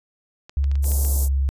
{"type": "clicks", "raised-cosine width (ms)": 0.2, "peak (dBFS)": -24, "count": 7, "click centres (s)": [0.495, 0.642, 0.715, 0.755, 0.843, 0.918, 1.049]}
{"type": "tone with pitch glide", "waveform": "sine", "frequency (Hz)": [69.6, 68.13], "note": ["C#2", "C#2"], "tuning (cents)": [8, -29], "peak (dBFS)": -17, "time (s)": [0.57, 1.49], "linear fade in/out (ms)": 0, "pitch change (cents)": -37, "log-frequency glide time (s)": [0.93, 1.2]}
{"type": "band-stop noise", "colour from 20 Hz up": "white", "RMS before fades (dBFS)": -27, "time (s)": [0.82, 1.29], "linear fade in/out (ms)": 50, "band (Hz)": [730, 6700], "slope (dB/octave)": 24}
{"effects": ["resampled to 32000 Hz"]}